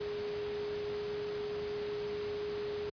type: tone in noise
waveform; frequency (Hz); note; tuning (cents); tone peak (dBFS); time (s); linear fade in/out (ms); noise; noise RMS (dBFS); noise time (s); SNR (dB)
sine; 415.3; G#4; 0; -35; 0-2.9; 10; pink; -45; 0-2.9; +7
effects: high-pass 80 Hz 12 dB/octave + resampled to 11025 Hz